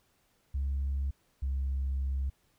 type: tone pair in turn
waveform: sine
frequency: 68.7 / 67.33 Hz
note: C#2 / C#2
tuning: -15 / -50 cents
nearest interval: unison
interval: 35 cents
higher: first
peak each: -27 dBFS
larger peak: neither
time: 0.54-1.11 / 1.42-2.3 s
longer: second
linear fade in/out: 10 ms
effects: tanh soft clip ceiling -26 dBFS + pink hiss -71 dBFS RMS until 2.58 s